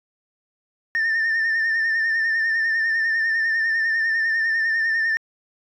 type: tone with vibrato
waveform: sine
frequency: 1806 Hz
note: A6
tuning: 45 cents sharp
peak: -16 dBFS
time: 0.95-5.17 s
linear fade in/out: 0 ms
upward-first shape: sine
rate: 10 Hz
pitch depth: 44 cents each way
effects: tanh soft clip ceiling -17 dBFS